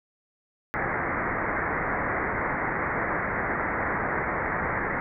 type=low-pass noise; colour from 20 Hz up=white; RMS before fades=-28 dBFS; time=0.74-5 s; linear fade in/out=0 ms; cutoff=2100 Hz; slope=96 dB/octave; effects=none